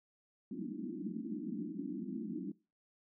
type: band-pass noise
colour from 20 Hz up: pink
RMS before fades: -41 dBFS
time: 0.51-2.52 s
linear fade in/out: 5 ms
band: 180 to 340 Hz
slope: 96 dB/octave
effects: noise-tail reverb RT60 0.3 s tail -20 dB re dry